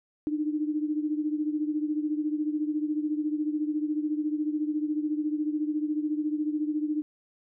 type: beating tone pair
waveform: sine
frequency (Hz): 300.3 / 314.3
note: D4 / D#4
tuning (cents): +39 / +18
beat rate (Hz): 14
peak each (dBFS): -27 / -32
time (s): 0.27-7.02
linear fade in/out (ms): 0
effects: none